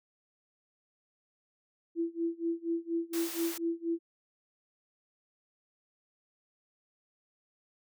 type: tone with tremolo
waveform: sine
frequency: 334.5 Hz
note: E4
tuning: 25 cents sharp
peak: -27 dBFS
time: 1.95-3.99 s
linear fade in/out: 50 ms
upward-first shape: sine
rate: 4.2 Hz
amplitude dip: 95%
type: high-pass noise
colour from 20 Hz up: white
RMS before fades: -40 dBFS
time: 3.13-3.58 s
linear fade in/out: 5 ms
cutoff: 440 Hz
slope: 12 dB/octave
effects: none